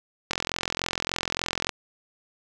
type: click train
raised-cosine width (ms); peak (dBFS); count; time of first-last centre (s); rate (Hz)
0.2; -8; 61; 0.31-1.692; 43.4
effects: none